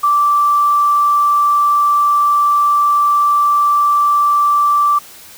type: tone with quantisation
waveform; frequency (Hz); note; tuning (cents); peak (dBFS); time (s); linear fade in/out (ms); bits
sine; 1168; D6; -10; -9; 0.03-4.99; 10; 6
effects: white hiss -38 dBFS RMS until 5.37 s